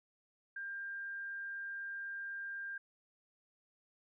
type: tone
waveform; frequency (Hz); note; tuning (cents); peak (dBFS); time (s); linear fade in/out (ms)
sine; 1596; G6; +31; -40; 0.56-2.78; 5
effects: none